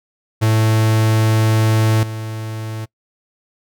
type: tone with level steps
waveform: 45% pulse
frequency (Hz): 110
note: A2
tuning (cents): 0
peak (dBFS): -12 / -24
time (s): 0.41-2.86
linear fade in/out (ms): 20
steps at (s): 2.03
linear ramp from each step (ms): 2
effects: noise-tail reverb RT60 0.1 s tail -24 dB re dry